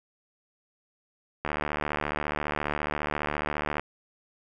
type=click train; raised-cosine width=0.5 ms; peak=-13 dBFS; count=176; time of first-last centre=1.45-3.796 s; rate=74.6 Hz; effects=none